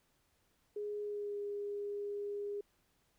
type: tone with pitch glide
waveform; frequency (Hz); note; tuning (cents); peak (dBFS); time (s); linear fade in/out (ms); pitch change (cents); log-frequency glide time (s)
sine; 415.3 to 408.2; G#4 to G#4; 0 to -30; -37; 0.76-2.61; 5; -30; 1.03-1.38
effects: pink hiss -75 dBFS RMS until 3.18 s